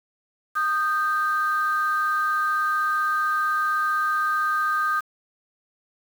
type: tone pair together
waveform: sine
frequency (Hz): 1232.3 / 1568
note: D#6 / G6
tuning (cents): -17 / 0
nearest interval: major third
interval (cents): 417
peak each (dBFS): -21 / -24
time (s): 0.55-5.01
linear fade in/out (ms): 20
effects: tanh soft clip ceiling -14 dBFS + 7-bit